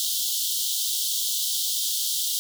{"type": "high-pass noise", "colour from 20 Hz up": "pink", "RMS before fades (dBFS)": -26, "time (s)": [0, 2.39], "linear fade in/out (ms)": 0, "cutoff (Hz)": 3100, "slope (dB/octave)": 96, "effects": []}